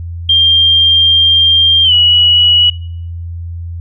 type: tone with pitch glide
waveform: sine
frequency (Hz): 3191 to 2926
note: G7 to F#7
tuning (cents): +30 to -20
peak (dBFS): -5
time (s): 0.29-2.7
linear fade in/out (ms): 5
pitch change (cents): -150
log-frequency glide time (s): 1.84-1.93
effects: noise-tail reverb RT60 0.6 s tail -23 dB re dry + added 85 Hz sine -20 dBFS peak until 3.8 s